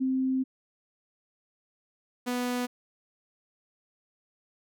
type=tone pair in turn; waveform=sine / sawtooth; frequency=261.6 / 246.7 Hz; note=C4 / B3; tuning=0 / -2 cents; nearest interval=minor second; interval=102 cents; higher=first; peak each=-24 dBFS; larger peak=neither; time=0-0.44 / 2.26-2.67 s; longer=first; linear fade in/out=20 ms; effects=none